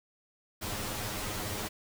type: noise with comb filter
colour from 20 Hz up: pink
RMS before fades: -36 dBFS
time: 0.61-1.69 s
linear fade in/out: 20 ms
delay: 9.6 ms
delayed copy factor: +1
effects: none